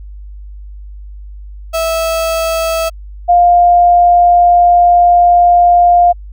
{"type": "tone pair in turn", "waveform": ["35% pulse", "sine"], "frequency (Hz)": [654, 702.8], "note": ["E5", "F5"], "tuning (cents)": [-14, 11], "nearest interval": "minor second", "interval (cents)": 125, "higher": "second", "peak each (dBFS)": [-11, -4], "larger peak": "second", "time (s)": [[1.73, 2.9], [3.28, 6.13]], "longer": "second", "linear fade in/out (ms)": 20, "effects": ["added 50 Hz sine -27 dBFS peak until 6.32 s"]}